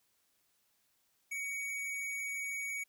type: tone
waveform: square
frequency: 2247 Hz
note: C#7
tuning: 23 cents sharp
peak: -37 dBFS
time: 1.31-2.84 s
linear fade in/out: 10 ms
effects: white hiss -75 dBFS RMS until 2.88 s